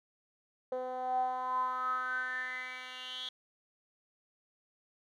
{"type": "tone with band-pass filter sweep", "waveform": "10% pulse", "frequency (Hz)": 254.5, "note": "C4", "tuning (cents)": -48, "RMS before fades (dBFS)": -36, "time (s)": [0.72, 3.29], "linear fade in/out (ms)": 2, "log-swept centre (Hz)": [550, 3400], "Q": 9.9, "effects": []}